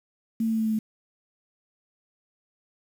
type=tone with pitch steps; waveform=sine; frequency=225.4 / 223.8 / 222.3 / 220.8 / 219.2 / 217.7 Hz; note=A3 / A3 / A3 / A3 / A3 / A3; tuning=+42 / +30 / +18 / +6 / -6 / -18 cents; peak=-22 dBFS; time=0.4-0.79 s; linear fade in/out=5 ms; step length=65 ms; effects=8-bit